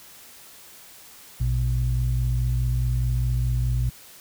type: tone pair together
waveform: sine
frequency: 57.73 / 122.5 Hz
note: A#1 / B2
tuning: -16 / -14 cents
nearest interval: octave + minor second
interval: 1302 cents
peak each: -22 dBFS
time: 1.4-3.9 s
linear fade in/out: 10 ms
effects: tanh soft clip ceiling -14 dBFS + white hiss -47 dBFS RMS until 4.2 s